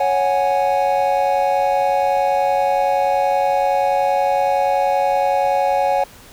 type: chord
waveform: triangle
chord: C# suspended fourth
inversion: none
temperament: equal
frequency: 554.4 / 740 / 830.6 Hz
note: C#5 / F#5 / G#5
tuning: 0 / 0 / 0 cents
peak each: -17 dBFS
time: 0-6.04 s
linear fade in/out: 5 ms
effects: pink hiss -43 dBFS RMS until 6.32 s